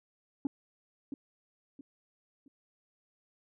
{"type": "tone with echo", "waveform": "sine", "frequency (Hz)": 277.2, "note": "C#4", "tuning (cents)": 0, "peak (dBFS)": -25, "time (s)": [0.45, 0.47], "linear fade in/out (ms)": 2, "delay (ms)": 670, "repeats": 3, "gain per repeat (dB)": -10, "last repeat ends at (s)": 2.48, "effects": ["tanh soft clip ceiling -26 dBFS"]}